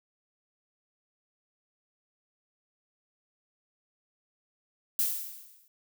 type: noise with exponential decay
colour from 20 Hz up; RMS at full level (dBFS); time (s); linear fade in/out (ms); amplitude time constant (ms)
violet; -25; 4.99-5.68; 1; 150
effects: none